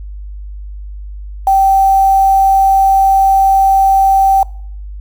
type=tone with quantisation; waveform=sine; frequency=777 Hz; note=G5; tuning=16 cents flat; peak=-6 dBFS; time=1.47-4.43 s; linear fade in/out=2 ms; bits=5; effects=noise-tail reverb RT60 0.6 s tail -24 dB re dry + added 50 Hz sine -24 dBFS peak until 5 s